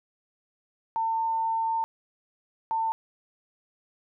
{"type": "tone pair in turn", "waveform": "sine", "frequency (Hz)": [901, 896.4], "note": ["A5", "A5"], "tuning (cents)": [41, 32], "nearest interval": "unison", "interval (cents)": 9, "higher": "first", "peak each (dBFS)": -24, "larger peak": "neither", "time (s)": [[0.96, 1.84], [2.71, 2.92]], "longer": "first", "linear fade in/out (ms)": 0, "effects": []}